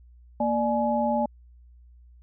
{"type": "tone cluster", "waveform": "sine", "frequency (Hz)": [232.8, 593, 844], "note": ["A#3", "D5", "G#5"], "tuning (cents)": [-2, 17, 28], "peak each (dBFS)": -26, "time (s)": [0.4, 1.26], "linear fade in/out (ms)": 5, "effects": ["added 60 Hz sine -49 dBFS peak until 2.22 s"]}